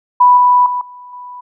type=tone with level steps; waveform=sine; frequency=987.8 Hz; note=B5; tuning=in tune; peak=-4 / -6 / -15 / -32 / -28 dBFS; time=0.2-1.41 s; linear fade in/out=10 ms; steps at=0.37 / 0.66 / 0.81 / 1.13 s; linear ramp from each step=2 ms; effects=none